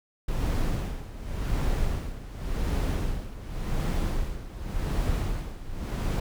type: noise with tremolo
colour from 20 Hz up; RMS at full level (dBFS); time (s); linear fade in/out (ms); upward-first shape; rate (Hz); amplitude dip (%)
brown; -25; 0.28-6.2; 5; sine; 0.89; 80
effects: none